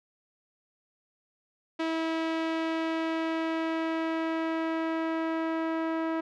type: tone with low-pass filter sweep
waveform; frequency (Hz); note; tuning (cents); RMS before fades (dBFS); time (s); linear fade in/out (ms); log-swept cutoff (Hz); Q
sawtooth; 324.4; E4; -28; -30; 1.79-6.21; 10; 3400 to 1600; 0.94
effects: none